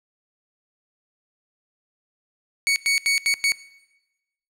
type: tone bursts at uneven times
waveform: sawtooth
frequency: 2231 Hz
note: C#7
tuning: 11 cents sharp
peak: -14 dBFS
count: 5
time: 2.67-2.76 / 2.86-2.98 / 3.06-3.18 / 3.26-3.34 / 3.44-3.52 s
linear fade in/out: 0 ms
effects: noise-tail reverb RT60 1.0 s tail -19 dB re dry + low-pass 11000 Hz 12 dB/octave